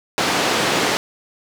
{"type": "band-pass noise", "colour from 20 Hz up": "pink", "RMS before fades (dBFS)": -19, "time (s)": [0.18, 0.97], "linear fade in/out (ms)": 0, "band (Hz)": [260, 5900], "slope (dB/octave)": 12, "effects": []}